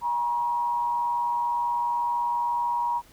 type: tone with frequency modulation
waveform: sine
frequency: 954 Hz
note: A#5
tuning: 40 cents sharp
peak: -23 dBFS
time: 0.01-3.02 s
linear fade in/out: 50 ms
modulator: 126 Hz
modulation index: 0.39
effects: pink hiss -55 dBFS RMS until 3.12 s